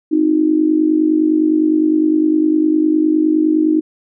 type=tone with amplitude modulation; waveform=sine; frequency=311.1 Hz; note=D#4; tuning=in tune; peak=-7 dBFS; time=0.11-3.81 s; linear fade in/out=20 ms; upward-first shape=sine; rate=49.8 Hz; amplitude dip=75%; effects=none